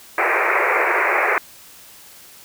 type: band-pass noise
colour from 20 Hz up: white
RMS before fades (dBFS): -18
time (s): 0.18-1.38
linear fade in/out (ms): 2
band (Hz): 350 to 2400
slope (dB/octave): 96
effects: white hiss -44 dBFS RMS until 2.44 s